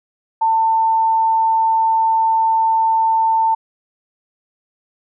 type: tone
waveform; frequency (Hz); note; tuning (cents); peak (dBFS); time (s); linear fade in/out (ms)
sine; 895; A5; +29; -12; 0.41-3.55; 10
effects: none